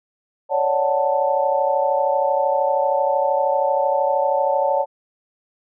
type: chord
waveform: sine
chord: D major seventh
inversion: third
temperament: equal with one note detuned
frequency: 554.4 / 587.3 / 740 / 884.1 Hz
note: C#5 / D5 / F#5 / A5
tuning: 0 / 0 / 0 / +8 cents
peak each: -20 / -23 / -24 / -21 dBFS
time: 0.49-4.86 s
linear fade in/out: 50 ms
effects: none